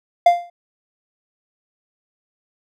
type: tone with exponential decay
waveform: triangle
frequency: 697 Hz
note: F5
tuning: 4 cents flat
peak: -3 dBFS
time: 0.26-0.5 s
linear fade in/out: 5 ms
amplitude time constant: 52 ms
effects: none